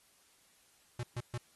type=tone bursts; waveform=square; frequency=120.8 Hz; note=B2; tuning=38 cents flat; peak=-36 dBFS; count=3; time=0.99-1.379 s; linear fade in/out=5 ms; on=43 ms; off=130 ms; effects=white hiss -67 dBFS RMS until 1.55 s + AAC 32 kbps